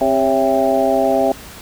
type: harmonic tone with a mistuned harmonic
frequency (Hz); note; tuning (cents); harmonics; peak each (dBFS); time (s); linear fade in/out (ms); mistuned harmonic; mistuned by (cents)
132.5; C3; +22; 2 / 3 / 4 / 5 / 6; -20 / -21 / -19 / -16 / -20; 0.01-1.32; 2; 4; +68
effects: pink hiss -36 dBFS RMS until 1.61 s